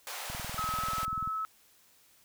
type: high-pass noise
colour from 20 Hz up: pink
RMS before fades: -40 dBFS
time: 0.07-1.05 s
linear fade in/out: 0 ms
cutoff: 600 Hz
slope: 24 dB/octave
type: click train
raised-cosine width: 5 ms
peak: -30 dBFS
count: 21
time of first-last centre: 0.3-1.276 s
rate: 20.5 Hz
type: tone with pitch glide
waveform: sine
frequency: 1284 to 1297.4 Hz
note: E6 to E6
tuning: -46 to -28 cents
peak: -31 dBFS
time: 0.58-1.45 s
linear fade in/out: 0 ms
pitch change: +18 cents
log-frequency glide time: 0.72-0.97 s
effects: white hiss -63 dBFS RMS until 2.24 s